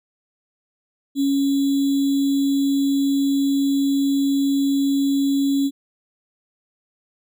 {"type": "tone with sample-and-hold", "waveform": "sine", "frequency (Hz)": 277.2, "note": "C#4", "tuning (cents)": 0, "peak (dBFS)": -16, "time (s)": [1.15, 5.71], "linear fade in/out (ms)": 50, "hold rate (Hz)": 3675, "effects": []}